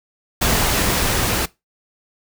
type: noise with level ramp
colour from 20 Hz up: pink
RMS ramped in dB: -17 to -20 dBFS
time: 0.41-1.46 s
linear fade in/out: 10 ms
effects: noise-tail reverb RT60 0.2 s tail -20 dB re dry